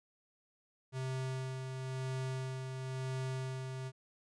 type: tone with tremolo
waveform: square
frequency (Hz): 130.81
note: C3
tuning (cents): 0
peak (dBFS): -36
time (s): 0.92-3.92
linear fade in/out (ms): 50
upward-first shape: sine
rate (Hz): 0.98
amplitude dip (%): 40
effects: resampled to 22050 Hz